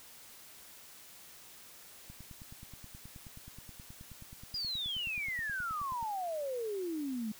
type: click train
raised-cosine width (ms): 5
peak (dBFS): -37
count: 38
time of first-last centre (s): 2.1-6.028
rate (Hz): 9.42
type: exponential sweep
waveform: sine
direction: down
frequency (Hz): 4978 to 207.7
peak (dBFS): -34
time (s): 4.54-7.32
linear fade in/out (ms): 5
effects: white hiss -54 dBFS RMS until 7.39 s